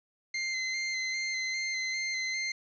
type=tone with vibrato; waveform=sawtooth; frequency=2079 Hz; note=C7; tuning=12 cents flat; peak=-27 dBFS; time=0.34-2.52 s; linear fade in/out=5 ms; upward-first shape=square; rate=2.5 Hz; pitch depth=17 cents each way; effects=resampled to 16000 Hz + 10-bit